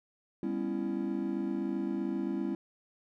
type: chord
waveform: triangle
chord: C# half-diminished seventh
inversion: second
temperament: just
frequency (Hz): 199.57 / 249.5 / 277.2 / 332.6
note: G3 / B3 / C#4 / E4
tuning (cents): +31 / +18 / 0 / +16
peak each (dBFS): -34 / -36 / -35 / -33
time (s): 0.43-2.55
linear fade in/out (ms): 2
effects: none